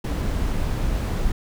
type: noise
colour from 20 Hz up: brown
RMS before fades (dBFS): -23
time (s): 0.04-1.32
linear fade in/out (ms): 5
effects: none